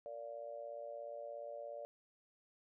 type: tone with amplitude modulation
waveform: sine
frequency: 580 Hz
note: D5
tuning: 22 cents flat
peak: -40 dBFS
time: 0.06-1.85 s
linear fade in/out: 0 ms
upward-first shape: sine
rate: 117 Hz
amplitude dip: 90%
effects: none